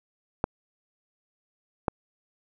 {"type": "clicks", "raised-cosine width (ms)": 1, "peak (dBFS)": -9, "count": 2, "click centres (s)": [0.441, 1.882], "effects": []}